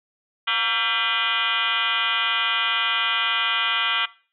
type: tone with frequency modulation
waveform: sine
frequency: 2217 Hz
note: C#7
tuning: in tune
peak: -19 dBFS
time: 0.47-4.06 s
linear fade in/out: 10 ms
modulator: 214 Hz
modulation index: 5.3
effects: noise-tail reverb RT60 0.4 s tail -20 dB re dry